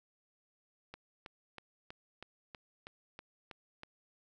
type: click train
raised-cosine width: 0.3 ms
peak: -30 dBFS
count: 10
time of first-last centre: 0.94-3.834 s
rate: 3.11 Hz
effects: none